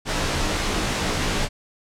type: noise with comb filter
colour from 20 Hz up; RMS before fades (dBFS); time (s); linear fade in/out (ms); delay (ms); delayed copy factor
pink; -23; 0.05-1.49; 50; 18; -0.9
effects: low-pass 7000 Hz 12 dB/octave